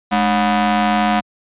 sawtooth ring-modulated tone, 256.8 Hz, C4, 32 cents flat, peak -6 dBFS, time 0.11-1.21 s, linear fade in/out 20 ms, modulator 467 Hz, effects high-pass 100 Hz 12 dB/octave + resampled to 8000 Hz

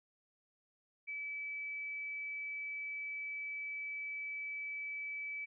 sine tone, 2300 Hz, D7, 37 cents flat, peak -39 dBFS, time 1.07-5.46 s, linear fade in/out 20 ms, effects none

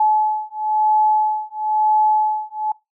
sine beating tone pair, 857 / 858 Hz, A5 / A5, -46 / -44 cents, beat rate 1 Hz, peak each -18 dBFS, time 0-2.72 s, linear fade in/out 5 ms, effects noise-tail reverb RT60 0.2 s tail -21 dB re dry

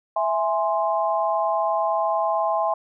sine chord, E augmented, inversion none, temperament equal, 659.3 / 830.6 / 1046.5 Hz, E5 / G#5 / B#5, 0 / 0 / 0 cents, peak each -23 / -24 / -25 dBFS, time 0.16-2.74 s, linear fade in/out 5 ms, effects none

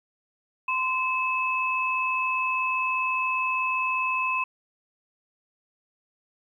sine tone pair together, 1031 / 2594 Hz, C6 / E7, -26 / -28 cents, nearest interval octave + major third, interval 1598 cents, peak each -26 dBFS, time 0.68-4.44 s, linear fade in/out 5 ms, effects 10-bit

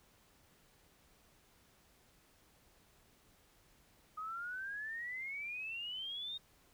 sine exponential sweep, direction up, 1242 to 3729 Hz, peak -40 dBFS, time 4.17-6.38 s, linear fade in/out 10 ms, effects pink hiss -68 dBFS RMS until 6.73 s

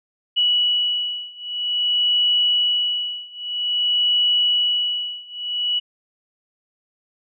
sine beating tone pair, 2938 / 2938.51 Hz, F#7 / F#7, -13 / -13 cents, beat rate 0.51 Hz, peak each -21 / -20 dBFS, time 0.36-5.8 s, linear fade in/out 20 ms, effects none

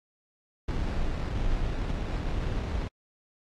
brown noise with sample-and-hold, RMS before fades -29 dBFS, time 0.68-2.88 s, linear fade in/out 5 ms, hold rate 3150 Hz, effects low-pass 5000 Hz 12 dB/octave + AAC 48 kbps

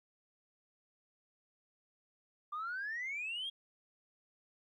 sine exponential sweep, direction up, 1176 to 3322 Hz, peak -36 dBFS, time 2.52-3.5 s, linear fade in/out 10 ms, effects tanh soft clip ceiling -34 dBFS + 13-bit

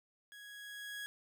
30% pulse tone with level ramp, 1661.2 Hz, G#6, in tune, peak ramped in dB -49 to -38 dBFS, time 0.32-1.06 s, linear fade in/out 0 ms, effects none

